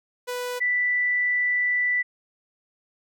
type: tone pair in turn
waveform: sawtooth / sine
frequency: 493.9 / 1975.6 Hz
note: B4 / B6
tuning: 0 / 0 cents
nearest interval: 2 octaves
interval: 2400 cents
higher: second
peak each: -24 / -20 dBFS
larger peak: second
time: 0.27-0.6 / 0.6-2.03 s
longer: second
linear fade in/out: 20 ms
effects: none